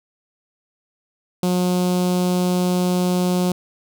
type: tone with notch filter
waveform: sawtooth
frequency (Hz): 180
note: F#3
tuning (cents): -47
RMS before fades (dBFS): -19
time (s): 1.43-3.52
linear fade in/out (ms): 2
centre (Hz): 1800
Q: 0.74
effects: none